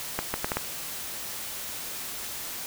accelerating click train, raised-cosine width 0.5 ms, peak -11 dBFS, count 5, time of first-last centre 0.19-0.57 s, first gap 150 ms, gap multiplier 0.7, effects white hiss -36 dBFS RMS until 2.66 s

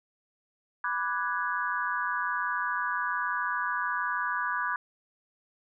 sine chord, G# half-diminished seventh, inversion first, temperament equal, 987.8 / 1174.7 / 1480 / 1661.2 Hz, B5 / D6 / F#6 / G#6, 0 / 0 / 0 / 0 cents, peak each -33 dBFS, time 0.84-4.76 s, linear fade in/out 2 ms, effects none

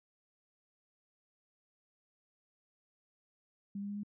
sine tone with pitch steps, 200 / 202 / 204 / 206 Hz, G3 / G#3 / G#3 / G#3, +35 / -48 / -31 / -14 cents, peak -37 dBFS, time 3.75-4.034 s, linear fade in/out 5 ms, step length 71 ms, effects none

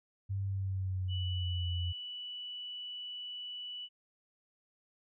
sine tone with pitch glide, 98 to 87.31 Hz, G2 to F2, 0 to 0 cents, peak -32 dBFS, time 0.29-1.93 s, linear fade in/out 20 ms, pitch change -200 cents, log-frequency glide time 0.45-1.68 s
sine tone, 2960 Hz, F#7, in tune, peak -40 dBFS, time 1.08-3.89 s, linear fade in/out 50 ms
effects none

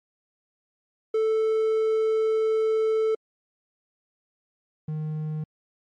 triangle tone pair in turn, 440 / 154.4 Hz, A4 / D#3, 0 / -13 cents, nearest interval octave + tritone, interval 1813 cents, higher first, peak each -18 / -25 dBFS, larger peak first, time 1.14-3.15 / 4.88-5.44 s, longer first, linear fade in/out 5 ms, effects MP3 48 kbps

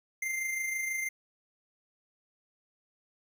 square tone with amplitude modulation, 2093 Hz, C7, in tune, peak -30 dBFS, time 0.22-1.09 s, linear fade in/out 5 ms, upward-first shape sine, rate 26.2 Hz, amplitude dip 40%, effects none

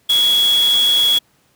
sine tone in noise, 3348 Hz, G#7, 13 cents sharp, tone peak -11 dBFS, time 0.09-1.19 s, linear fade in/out 10 ms, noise white, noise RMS -26 dBFS, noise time 0.09-1.19 s, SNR +12 dB, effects pink hiss -58 dBFS RMS until 1.55 s + high-pass 80 Hz 12 dB/octave

